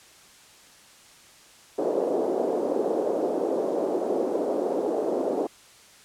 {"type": "band-pass noise", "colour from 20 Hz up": "white", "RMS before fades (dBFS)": -26, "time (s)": [1.78, 5.47], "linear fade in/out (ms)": 5, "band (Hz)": [310, 550], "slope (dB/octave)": 24, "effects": ["white hiss -52 dBFS RMS until 6.04 s", "low-pass 9000 Hz 12 dB/octave"]}